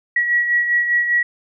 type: beating tone pair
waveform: sine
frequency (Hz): 1921 / 1926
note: B6 / B6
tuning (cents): -48 / -44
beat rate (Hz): 5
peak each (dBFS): -15 / -24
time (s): 0.16-1.23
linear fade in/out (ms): 5
effects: none